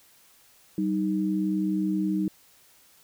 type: tone pair together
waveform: sine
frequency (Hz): 192.25 / 311.1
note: G3 / D#4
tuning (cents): -33 / 0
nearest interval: minor sixth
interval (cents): 833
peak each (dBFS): -26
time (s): 0.78-2.28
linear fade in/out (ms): 2
effects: white hiss -58 dBFS RMS until 3.03 s